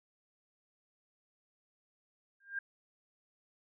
sine tone with exponential growth, 1601 Hz, G6, 36 cents sharp, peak -31 dBFS, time 2.4-2.59 s, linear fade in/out 5 ms, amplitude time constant 41 ms, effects none

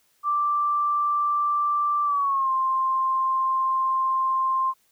sine tone with pitch glide, 1174.7 to 1052.6 Hz, D6 to C6, 0 to +10 cents, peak -20 dBFS, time 0.23-4.74 s, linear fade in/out 50 ms, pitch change -190 cents, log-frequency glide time 2.04-2.51 s, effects white hiss -65 dBFS RMS until 4.91 s

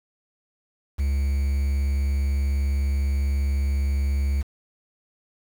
triangle tone with quantisation, 69.4 Hz, C#2, 3 cents sharp, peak -18 dBFS, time 0.98-4.43 s, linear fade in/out 20 ms, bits 7, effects none

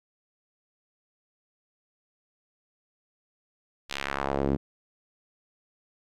sawtooth tone with band-pass filter sweep, 69.3 Hz, C#2, in tune, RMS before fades -29 dBFS, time 3.89-4.57 s, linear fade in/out 20 ms, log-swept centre 3900 to 250 Hz, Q 1.3, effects none

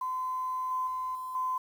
sine tone with level steps, 1024 Hz, C6, 38 cents flat, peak -30 / -28 / -31 / -35 / -28 dBFS, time 0.01-1.58 s, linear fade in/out 5 ms, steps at 0.71 / 0.87 / 1.15 / 1.35 s, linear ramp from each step 2 ms, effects 9-bit

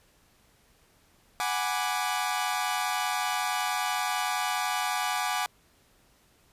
sawtooth chord, G# half-diminished seventh, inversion third, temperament equal, 740 / 830.6 / 987.8 / 1174.7 Hz, F#5 / G#5 / B5 / D6, 0 / 0 / 0 / 0 cents, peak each -28 / -28 / -32 / -29 dBFS, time 1.4-5.46 s, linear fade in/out 0 ms, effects pink hiss -63 dBFS RMS until 6.52 s + resampled to 32000 Hz

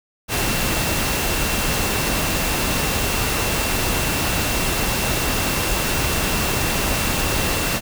sine tone in noise, 2700 Hz, E7, 41 cents sharp, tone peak -30 dBFS, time 0.28-7.81 s, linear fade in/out 50 ms, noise pink, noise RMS -21 dBFS, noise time 0.28-7.81 s, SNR -12 dB, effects none

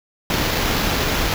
pink noise with sample-and-hold, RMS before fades -20 dBFS, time 0.3-1.34 s, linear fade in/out 2 ms, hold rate 8820 Hz, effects none

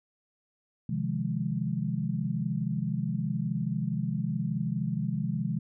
sine chord, F minor seventh, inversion second, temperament equal, 130.81 / 155.56 / 174.61 / 207.7 Hz, C3 / Eb3 / F3 / Ab3, 0 / 0 / 0 / 0 cents, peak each -33 dBFS, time 0.89-5.59 s, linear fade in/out 5 ms, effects none

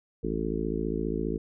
harmonic tone, 54.9 Hz, A1, 3 cents flat, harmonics 1 / 3 / 4 / 5 / 6 / 7 / 8, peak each -35 / -35 / -35 / -35 / -35 / -35 / -35 dBFS, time 0.23-1.38 s, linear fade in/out 10 ms, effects none

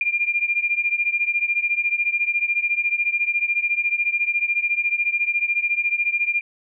sine beating tone pair, 2397 / 2411 Hz, D7 / D7, +35 / +45 cents, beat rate 14 Hz, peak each -21 / -23 dBFS, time 0.01-6.41 s, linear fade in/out 2 ms, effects none

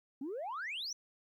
sine exponential sweep, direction up, 253.2 to 6090 Hz, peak -36 dBFS, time 0.21-0.93 s, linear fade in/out 5 ms, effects tanh soft clip ceiling -35 dBFS + 13-bit

